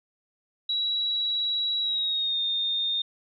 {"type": "tone with pitch glide", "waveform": "sine", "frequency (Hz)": [3893, 3653], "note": ["B7", "A#7"], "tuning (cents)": [-26, -36], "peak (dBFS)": -24, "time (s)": [0.69, 3.02], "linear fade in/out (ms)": 5, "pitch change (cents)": -110, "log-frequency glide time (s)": [1.8, 2.4], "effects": []}